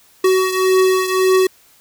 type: beating tone pair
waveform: square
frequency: 374.5 / 376.3 Hz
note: F#4 / F#4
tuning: +21 / +29 cents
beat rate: 1.8 Hz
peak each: -14 / -19 dBFS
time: 0.24-1.47 s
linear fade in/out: 5 ms
effects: white hiss -51 dBFS RMS until 1.8 s